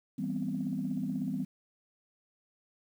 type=chord; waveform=sine; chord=C major seventh; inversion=first; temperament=just; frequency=163.52 / 196.22 / 245.3 / 261.6 Hz; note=E3 / G3 / B3 / C4; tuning=-14 / +2 / -12 / 0 cents; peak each=-38 / -35 / -36 / -36 dBFS; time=0.18-1.45 s; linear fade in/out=10 ms; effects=tanh soft clip ceiling -22 dBFS + 10-bit